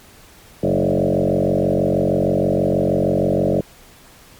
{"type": "tone with frequency modulation", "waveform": "sine", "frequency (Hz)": 372.4, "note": "F#4", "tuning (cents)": 11, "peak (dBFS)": -14, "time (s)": [0.63, 3.61], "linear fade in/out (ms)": 5, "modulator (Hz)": 46.3, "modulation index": 5.6, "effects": ["pink hiss -46 dBFS RMS until 4.39 s", "MP3 96 kbps"]}